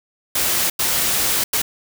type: noise bursts at uneven times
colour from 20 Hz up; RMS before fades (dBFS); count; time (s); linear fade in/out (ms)
white; -19; 3; 0.35-0.7 / 0.79-1.44 / 1.53-1.62; 5
effects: none